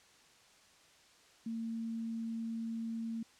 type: tone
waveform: sine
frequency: 227.3 Hz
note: A#3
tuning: 43 cents flat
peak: -36 dBFS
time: 1.46-3.23 s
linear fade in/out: 5 ms
effects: white hiss -63 dBFS RMS until 3.39 s + low-pass 7000 Hz 12 dB/octave